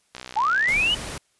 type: click train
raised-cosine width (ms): 0.2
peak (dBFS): -18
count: 38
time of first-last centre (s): 0.15-0.737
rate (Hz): 63
type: linear sweep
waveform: sine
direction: up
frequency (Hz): 801 to 3033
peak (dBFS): -18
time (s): 0.36-0.95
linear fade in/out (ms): 10
type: noise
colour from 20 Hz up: pink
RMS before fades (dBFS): -33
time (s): 0.68-1.18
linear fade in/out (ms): 2
effects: white hiss -66 dBFS RMS until 1.39 s + resampled to 24000 Hz